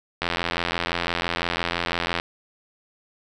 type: click train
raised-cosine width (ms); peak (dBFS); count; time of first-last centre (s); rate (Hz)
0.3; -7; 171; 0.22-2.199; 85.9
effects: none